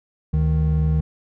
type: tone pair together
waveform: triangle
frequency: 73.37 / 155.56 Hz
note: D2 / D#3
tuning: -1 / 0 cents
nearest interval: octave + minor second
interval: 1301 cents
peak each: -17 dBFS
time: 0.33-1.01 s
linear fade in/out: 10 ms
effects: none